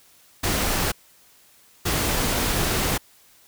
pink noise bursts at uneven times, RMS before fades -23 dBFS, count 2, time 0.43-0.92 / 1.85-2.98 s, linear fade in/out 10 ms, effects white hiss -55 dBFS RMS until 3.47 s

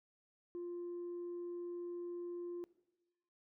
sine tone, 349.2 Hz, F4, in tune, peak -39 dBFS, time 0.55-2.64 s, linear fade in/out 0 ms, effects noise-tail reverb RT60 1.0 s tail -20 dB re dry + tanh soft clip ceiling -39 dBFS

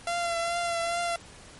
sawtooth tone with vibrato, 684 Hz, F5, 36 cents flat, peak -23 dBFS, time 0.07-1.16 s, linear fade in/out 2 ms, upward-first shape triangle, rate 2.4 Hz, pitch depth 28 cents each way, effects pink hiss -49 dBFS RMS until 1.59 s + MP3 48 kbps

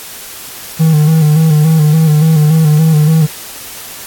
triangle tone with vibrato, 155.56 Hz, D#3, in tune, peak -3 dBFS, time 0.79-3.27 s, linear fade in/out 20 ms, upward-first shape square, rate 3.5 Hz, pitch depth 51 cents each way, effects white hiss -28 dBFS RMS until 4.06 s + AAC 64 kbps

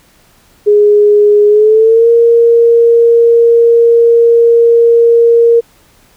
sine tone with pitch glide, 415.3 to 466.2 Hz, G#4 to A#4, 0 to 0 cents, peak -3 dBFS, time 0.66-5.61 s, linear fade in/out 20 ms, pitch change +200 cents, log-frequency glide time 1.48-2.09 s, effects pink hiss -47 dBFS RMS until 6.16 s

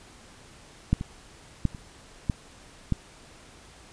clicks, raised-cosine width 5 ms, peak -8 / -19 / -10 / -27 / -11 / -11 dBFS, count 6, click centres 0.93 / 1.011 / 1.653 / 1.748 / 2.298 / 2.923 s, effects pink hiss -51 dBFS RMS until 3.92 s + resampled to 22050 Hz

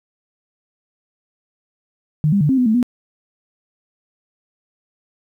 sine tone with pitch steps, 152.3 / 200.4 / 148.3 / 265.2 / 250.2 / 218.7 / 245.1 Hz, D#3 / G3 / D3 / C4 / B3 / A3 / B3, -37 / +38 / +17 / +23 / +23 / -10 / -13 cents, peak -12 dBFS, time 2.24-2.828 s, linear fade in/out 0 ms, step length 84 ms, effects 9-bit

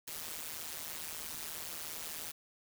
white noise with amplitude modulation, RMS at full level -39 dBFS, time 0.07-2.32 s, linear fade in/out 10 ms, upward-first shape sine, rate 157 Hz, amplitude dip 90%, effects none

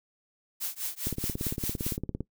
blue noise with tremolo, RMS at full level -31 dBFS, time 0.6-1.98 s, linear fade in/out 20 ms, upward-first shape triangle, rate 4.9 Hz, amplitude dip 100%
click train, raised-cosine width 3 ms, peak -19 dBFS, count 21, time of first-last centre 1.07-2.206 s, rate 17.6 Hz
effects noise-tail reverb RT60 0.1 s tail -20 dB re dry

